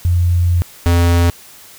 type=tone pair in turn; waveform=sine / square; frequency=87.31 / 86.01 Hz; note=F2 / F2; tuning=0 / -26 cents; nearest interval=unison; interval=26 cents; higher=first; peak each=-10 dBFS; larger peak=neither; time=0.05-0.62 / 0.86-1.3 s; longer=first; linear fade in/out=0 ms; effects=white hiss -40 dBFS RMS until 1.78 s